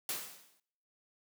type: noise with exponential decay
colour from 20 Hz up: white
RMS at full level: -34 dBFS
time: 0.09-0.6 s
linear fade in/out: 2 ms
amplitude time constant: 110 ms
effects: noise-tail reverb RT60 0.8 s tail -26 dB re dry + high-pass 150 Hz 12 dB/octave